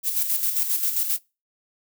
violet noise with tremolo, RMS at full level -22 dBFS, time 0.03-1.19 s, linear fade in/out 50 ms, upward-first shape square, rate 7.5 Hz, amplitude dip 50%, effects noise-tail reverb RT60 0.3 s tail -26 dB re dry

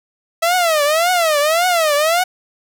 sawtooth tone with vibrato, 650 Hz, E5, 24 cents flat, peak -9 dBFS, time 0.42-2.24 s, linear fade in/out 10 ms, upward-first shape triangle, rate 1.8 Hz, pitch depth 230 cents each way, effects none

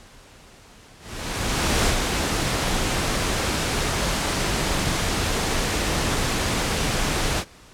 pink noise with ADSR envelope, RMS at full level -19 dBFS, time 0.99-7.45 s, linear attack 870 ms, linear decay 92 ms, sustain -4 dB, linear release 66 ms, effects pink hiss -48 dBFS RMS until 7.73 s + low-pass 9000 Hz 12 dB/octave

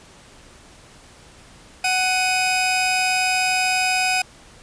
sawtooth tone pair together, 743.9 / 2504 Hz, F#5 / D#7, +9 / +10 cents, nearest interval octave + major sixth, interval 2101 cents, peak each -17 dBFS, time 1.84-4.22 s, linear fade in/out 5 ms, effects pink hiss -47 dBFS RMS until 4.62 s + resampled to 22050 Hz

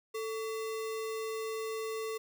sine tone with sample-and-hold, 441.9 Hz, A4, 7 cents sharp, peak -34 dBFS, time 0.14-2.18 s, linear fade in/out 10 ms, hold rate 1575 Hz, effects none

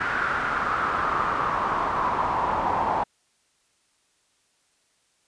brown noise with band-pass filter sweep, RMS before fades -25 dBFS, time 0-3.04 s, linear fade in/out 10 ms, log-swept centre 1500 to 890 Hz, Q 4.8, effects white hiss -67 dBFS RMS until 5.27 s + resampled to 22050 Hz

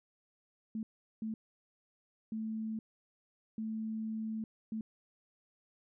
sine tone bursts at uneven times, 220 Hz, A3, in tune, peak -35 dBFS, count 5, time 0.75-0.83 / 1.22-1.34 / 2.32-2.79 / 3.58-4.44 / 4.72-4.81 s, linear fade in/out 2 ms, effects none

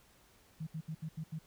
sine tone bursts at uneven times, 158.3 Hz, D#3, 30 cents sharp, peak -37 dBFS, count 6, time 0.6-0.67 / 0.74-0.81 / 0.88-0.95 / 1.02-1.09 / 1.17-1.24 / 1.32-1.39 s, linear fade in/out 10 ms, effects pink hiss -65 dBFS RMS until 1.46 s

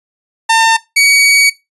sawtooth tone pair in turn, 903 / 2258 Hz, A5 / C#7, +45 / +31 cents, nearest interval octave + major third, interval 1586 cents, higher second, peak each -3 dBFS, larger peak neither, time 0.49-0.77 / 0.96-1.5 s, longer second, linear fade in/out 10 ms, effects noise-tail reverb RT60 0.2 s tail -18 dB re dry + resampled to 24000 Hz

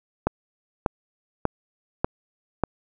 click train, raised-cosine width 1 ms, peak -6 dBFS, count 5, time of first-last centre 0.27-2.637 s, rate 1.69 Hz, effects none

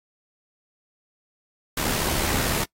pink noise with amplitude modulation, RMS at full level -23 dBFS, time 1.77-2.64 s, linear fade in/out 5 ms, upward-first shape sine, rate 73.4 Hz, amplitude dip 45%, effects noise-tail reverb RT60 0.1 s tail -21 dB re dry + AAC 48 kbps

